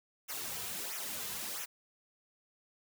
white noise with flanger, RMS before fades -40 dBFS, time 0.28-1.66 s, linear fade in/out 20 ms, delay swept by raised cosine 0.22 to 3.62 ms, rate 1.5 Hz, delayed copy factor -0.75, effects none

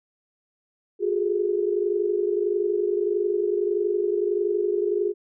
sine tone cluster, 358.8 / 410.2 / 431.8 Hz, F4 / G#4 / A4, +47 / -21 / -33 cents, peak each -25 / -23 / -32 dBFS, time 0.99-5.14 s, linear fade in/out 50 ms, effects none

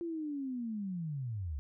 sine linear sweep, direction down, 345.8 to 65.1 Hz, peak -35 dBFS, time 0.01-1.59 s, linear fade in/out 0 ms, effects none

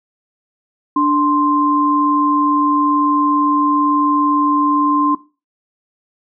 sine tone pair together, 293.7 / 1046.5 Hz, D4 / C6, 0 / 0 cents, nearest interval octave + minor seventh, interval 2200 cents, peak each -14 dBFS, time 0.96-5.15 s, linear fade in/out 5 ms, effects noise-tail reverb RT60 0.3 s tail -18 dB re dry

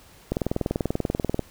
click train, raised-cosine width 2 ms, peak -10 dBFS, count 23, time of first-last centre 0.32-1.393 s, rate 20.5 Hz, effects pink hiss -52 dBFS RMS until 1.5 s

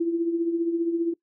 sine tone with tremolo, 336.3 Hz, E4, 35 cents sharp, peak -19 dBFS, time 0-1.14 s, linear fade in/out 10 ms, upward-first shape triangle, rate 15 Hz, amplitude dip 65%, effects noise-tail reverb RT60 0.1 s tail -22 dB re dry

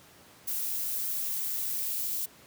violet noise with high-pass filter sweep, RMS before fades -32 dBFS, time 0.47-2.26 s, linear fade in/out 10 ms, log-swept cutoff 330 to 3300 Hz, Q 1.1, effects pink hiss -55 dBFS RMS until 2.46 s + high-pass 100 Hz 12 dB/octave

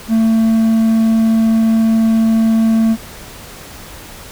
triangle tone, 223.8 Hz, A3, 30 cents sharp, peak -7 dBFS, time 0.08-2.97 s, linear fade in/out 50 ms, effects pink hiss -34 dBFS RMS until 4.31 s

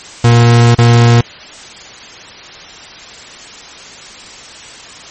40% pulse tone with dropouts, 118.2 Hz, A#2, 24 cents sharp, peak -3 dBFS, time 0.24-1.21 s, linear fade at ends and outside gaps 5 ms, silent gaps 0.749-0.784 s, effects white hiss -32 dBFS RMS until 5.1 s + MP3 32 kbps

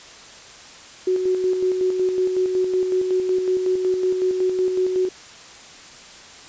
sine tone with tremolo, 370 Hz, F#4, in tune, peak -16 dBFS, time 1.07-5.09 s, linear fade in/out 5 ms, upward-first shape square, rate 5.4 Hz, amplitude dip 40%, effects white hiss -42 dBFS RMS until 6.48 s + resampled to 16000 Hz

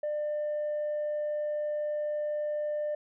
sine tone, 598 Hz, D5, 31 cents sharp, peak -27 dBFS, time 0.03-2.95 s, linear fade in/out 5 ms, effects tanh soft clip ceiling -27 dBFS

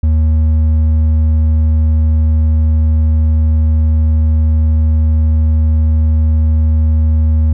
sine tone with hard clipping, 78.2 Hz, D#2, 9 cents sharp, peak -9 dBFS, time 0.03-7.53 s, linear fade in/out 5 ms, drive 4 dB, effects none

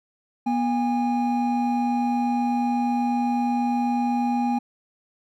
triangle tone pair together, 242.5 / 815.7 Hz, B3 / G#5, -31 / -31 cents, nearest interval octave + major sixth, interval 2100 cents, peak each -20 / -23 dBFS, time 0.46-4.59 s, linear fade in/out 10 ms, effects none

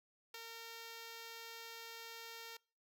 5% pulse tone with ADSR envelope, 458.7 Hz, A#4, 28 cents flat, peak -34 dBFS, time 0.34-2.57 s, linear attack 4 ms, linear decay 17 ms, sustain -3 dB, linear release 5 ms, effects noise-tail reverb RT60 0.4 s tail -25 dB re dry

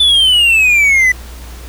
triangle exponential sweep, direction down, 3520 to 1975.5 Hz, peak -5 dBFS, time 0-1.12 s, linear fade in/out 5 ms, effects added 60 Hz sine -28 dBFS peak until 1.68 s + pink hiss -36 dBFS RMS until 1.68 s

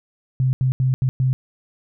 sine tone bursts at uneven times, 129.9 Hz, C3, 12 cents flat, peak -15 dBFS, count 5, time 0.4-0.53 / 0.61-0.72 / 0.8-0.94 / 1.02-1.09 / 1.2-1.33 s, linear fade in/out 0 ms, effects none

